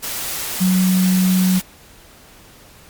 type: tone in noise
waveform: sine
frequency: 185 Hz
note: F#3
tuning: in tune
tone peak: -12 dBFS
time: 0.6-1.6 s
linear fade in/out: 20 ms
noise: white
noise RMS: -25 dBFS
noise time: 0.02-1.62 s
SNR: +10 dB
effects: pink hiss -45 dBFS RMS until 2.89 s + MP3 96 kbps